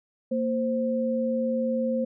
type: tone pair together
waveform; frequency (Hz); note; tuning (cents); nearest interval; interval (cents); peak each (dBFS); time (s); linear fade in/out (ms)
sine; 231.5 / 523.3; A#3 / C5; -12 / 0; octave + major second; 1412; -26; 0.31-2.05; 10
effects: none